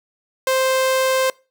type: tone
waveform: sawtooth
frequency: 523.3 Hz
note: C5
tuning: in tune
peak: -12 dBFS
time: 0.47-1.3 s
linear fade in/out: 2 ms
effects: noise-tail reverb RT60 0.3 s tail -23 dB re dry